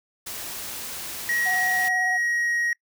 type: noise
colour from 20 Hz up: white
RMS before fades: -34 dBFS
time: 0.26-1.89 s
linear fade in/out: 10 ms
type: tone with pitch glide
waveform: triangle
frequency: 1901 to 1889 Hz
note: A#6 to A#6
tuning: +33 to +22 cents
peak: -20 dBFS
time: 1.29-2.73 s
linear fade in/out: 2 ms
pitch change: -11 cents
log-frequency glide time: 1.79-2.6 s
type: tone with vibrato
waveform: sine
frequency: 740 Hz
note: F#5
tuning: in tune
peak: -27 dBFS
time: 1.45-2.18 s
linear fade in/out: 20 ms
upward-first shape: triangle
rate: 18 Hz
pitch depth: 25 cents each way
effects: noise-tail reverb RT60 0.1 s tail -25 dB re dry